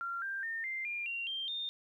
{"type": "tone with pitch steps", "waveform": "sine", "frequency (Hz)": [1379, 1584.1, 1819.6, 2090, 2401, 2758, 3168, 3639], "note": ["F6", "G6", "A#6", "C7", "D7", "F7", "G7", "A#7"], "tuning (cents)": [-22, 18, -42, -2, 38, -22, 18, -42], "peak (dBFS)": -35, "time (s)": [0.01, 1.69], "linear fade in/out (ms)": 0, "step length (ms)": 210, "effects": ["12-bit"]}